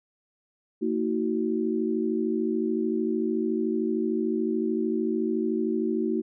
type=tone cluster; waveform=sine; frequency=227.3 / 319.7 / 373.2 Hz; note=A#3 / D#4 / F#4; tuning=-43 / +47 / +15 cents; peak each=-28 dBFS; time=0.81-6.22 s; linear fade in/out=20 ms; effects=none